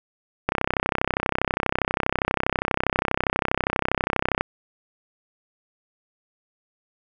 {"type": "click train", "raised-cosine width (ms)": 0.5, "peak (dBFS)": -5, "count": 128, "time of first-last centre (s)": [0.49, 4.41], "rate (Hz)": 32.4, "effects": []}